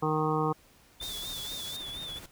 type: harmonic tone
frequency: 155.1 Hz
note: D#3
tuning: 5 cents flat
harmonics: 1 / 2 / 3 / 5 / 6 / 7 / 8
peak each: -31 / -33 / -31 / -34 / -37 / -33 / -36 dBFS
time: 0.02-0.53 s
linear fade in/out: 10 ms
type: tone with vibrato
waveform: triangle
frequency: 3520 Hz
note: A7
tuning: in tune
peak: -36 dBFS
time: 1-2.19 s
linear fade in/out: 5 ms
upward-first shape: sine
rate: 4.2 Hz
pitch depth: 74 cents each way
type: noise with tremolo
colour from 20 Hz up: pink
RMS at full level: -45 dBFS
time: 1.01-2.26 s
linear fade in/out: 2 ms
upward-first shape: sine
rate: 14 Hz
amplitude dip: 35%
type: high-pass noise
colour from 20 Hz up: pink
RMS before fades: -43 dBFS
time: 1.02-1.77 s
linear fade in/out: 10 ms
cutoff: 3400 Hz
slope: 96 dB/octave
effects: pink hiss -60 dBFS RMS until 2.31 s